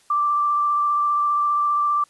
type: tone with vibrato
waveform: sine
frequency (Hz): 1174.7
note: D6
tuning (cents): 0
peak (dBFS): -17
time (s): 0.1-2.04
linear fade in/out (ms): 5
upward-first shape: square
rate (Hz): 15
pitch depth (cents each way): 9
effects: white hiss -57 dBFS RMS until 2.09 s + resampled to 24000 Hz